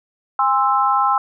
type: chord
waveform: sine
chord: Ab augmented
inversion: none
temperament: equal with one note detuned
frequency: 813.5 / 1046.5 / 1318.5 Hz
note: Ab5 / C6 / E6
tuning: -36 / 0 / 0 cents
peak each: -18 dBFS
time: 0.39-1.18 s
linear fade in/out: 2 ms
effects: none